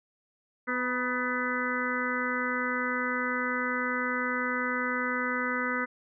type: harmonic tone with a mistuned harmonic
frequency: 250 Hz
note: B3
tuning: 21 cents sharp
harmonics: 1 / 2 / 4 / 5 / 6 / 7 / 8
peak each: -34 / -36 / -39 / -34 / -33 / -38 / -34 dBFS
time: 0.67-5.86 s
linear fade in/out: 20 ms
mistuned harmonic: 4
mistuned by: -43 cents
effects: none